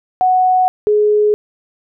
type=tone pair in turn; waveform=sine; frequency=740 / 420.1 Hz; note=F#5 / G#4; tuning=0 / +20 cents; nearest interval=minor seventh; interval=980 cents; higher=first; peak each=-9 dBFS; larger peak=neither; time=0.21-0.68 / 0.87-1.34 s; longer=neither; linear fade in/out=0 ms; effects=none